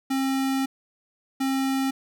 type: tone pair in turn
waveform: square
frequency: 267.9 / 267.9 Hz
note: C4 / C4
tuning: +41 / +41 cents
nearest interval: unison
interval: 0 cents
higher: neither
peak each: -23 dBFS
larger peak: neither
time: 0.1-0.66 / 1.4-1.91 s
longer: first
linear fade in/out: 10 ms
effects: none